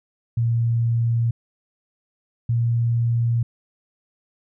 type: tone pair in turn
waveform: sine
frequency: 116.54 / 117.35 Hz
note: A#2 / A#2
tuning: 0 / +12 cents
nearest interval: unison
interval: 12 cents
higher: second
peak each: -17 dBFS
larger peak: neither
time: 0.37-1.31 / 2.49-3.43 s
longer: neither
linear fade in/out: 5 ms
effects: none